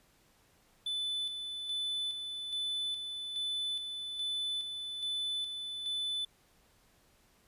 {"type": "tone with tremolo", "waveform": "triangle", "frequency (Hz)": 3500, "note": "A7", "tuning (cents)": -10, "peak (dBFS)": -31, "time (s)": [0.86, 6.25], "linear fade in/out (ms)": 5, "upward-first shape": "square", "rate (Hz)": 1.2, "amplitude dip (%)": 45, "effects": ["pink hiss -67 dBFS RMS until 7.47 s", "resampled to 32000 Hz"]}